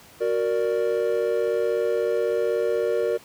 triangle chord, Gb augmented, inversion none, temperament equal, 370 / 466.2 / 587.3 Hz, Gb4 / Bb4 / D5, 0 / 0 / 0 cents, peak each -25 / -21 / -25 dBFS, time 0.2-3.18 s, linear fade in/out 20 ms, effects pink hiss -49 dBFS RMS until 3.24 s + high-pass 80 Hz 12 dB/octave

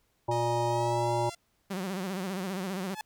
harmonic tone, 118.7 Hz, A#2, 32 cents sharp, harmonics 1 / 3 / 5 / 7 / 8, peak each -32 / -32 / -32 / -32 / -32 dBFS, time 0.28-1.3 s, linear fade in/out 10 ms
5% pulse tone with pitch glide, 622.3 to 686.5 Hz, D#5 to F5, 0 to -30 cents, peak -30 dBFS, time 0.31-1.35 s, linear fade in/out 5 ms, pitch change +170 cents, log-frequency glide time 0.68-1.13 s
sawtooth tone with vibrato, 188.7 Hz, F#3, 34 cents sharp, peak -28 dBFS, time 1.7-2.95 s, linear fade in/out 10 ms, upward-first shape sine, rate 15 Hz, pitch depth 100 cents each way
sawtooth tone with exponential growth, 860 Hz, A5, 40 cents flat, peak -27 dBFS, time 2.86-3.01 s, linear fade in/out 1 ms, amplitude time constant 32 ms
effects pink hiss -72 dBFS RMS until 3.05 s

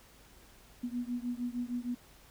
sine beating tone pair, 240.7 / 247.2 Hz, B3 / B3, -44 / +2 cents, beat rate 6.5 Hz, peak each -36 / -37 dBFS, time 0.83-1.95 s, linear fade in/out 10 ms, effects added 50 Hz sine -63 dBFS peak until 2.3 s + pink hiss -59 dBFS RMS until 2.3 s

